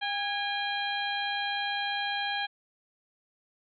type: harmonic tone with a mistuned harmonic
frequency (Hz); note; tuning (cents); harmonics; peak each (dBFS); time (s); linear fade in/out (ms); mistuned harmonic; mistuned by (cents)
805; G5; +46; 1 / 2 / 3 / 4 / 5; -33 / -34 / -38 / -35 / -39; 0.01-2.47; 20; 2; +43
effects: none